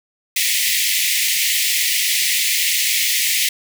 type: high-pass noise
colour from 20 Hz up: pink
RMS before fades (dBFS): -18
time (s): 0.36-3.49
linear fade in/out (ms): 5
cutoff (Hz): 1900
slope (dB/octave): 96
effects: none